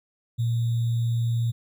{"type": "tone with sample-and-hold", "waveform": "sine", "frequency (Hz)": 116.54, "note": "A#2", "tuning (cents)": 0, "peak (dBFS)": -21, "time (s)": [0.38, 1.52], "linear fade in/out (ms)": 20, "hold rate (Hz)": 3675, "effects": []}